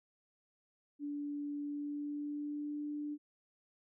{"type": "tone with pitch glide", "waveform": "sine", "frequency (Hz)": [290, 295.2], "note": ["D4", "D4"], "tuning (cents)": [-22, 9], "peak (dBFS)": -37, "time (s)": [0.99, 3.18], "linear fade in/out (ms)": 50, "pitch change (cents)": 31, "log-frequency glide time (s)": [1.62, 2.84], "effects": []}